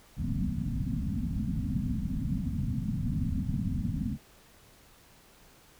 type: low-pass noise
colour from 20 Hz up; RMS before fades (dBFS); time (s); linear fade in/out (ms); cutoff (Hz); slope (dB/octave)
white; -31; 0.16-4.18; 50; 260; 96
effects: pink hiss -58 dBFS RMS until 5.79 s